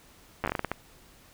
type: slowing click train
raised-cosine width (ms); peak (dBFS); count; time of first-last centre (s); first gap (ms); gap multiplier
0.5; -13; 10; 0.44-0.716; 9; 1.29
effects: pink hiss -56 dBFS RMS until 1.33 s